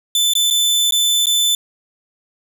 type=tone with dropouts; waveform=sawtooth; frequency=3520 Hz; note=A7; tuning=in tune; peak=-10 dBFS; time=0.15-1.55 s; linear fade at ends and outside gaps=2 ms; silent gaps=0.336-0.352 / 0.502-0.508 / 0.909-0.922 / 1.258-1.268 s; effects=none